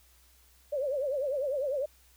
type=tone with vibrato; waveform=sine; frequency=554.4 Hz; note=C#5; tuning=in tune; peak=-28 dBFS; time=0.72-1.86 s; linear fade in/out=10 ms; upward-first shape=triangle; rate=10 Hz; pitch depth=170 cents each way; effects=added 62 Hz sine -62 dBFS peak until 2.16 s + white hiss -63 dBFS RMS until 2.16 s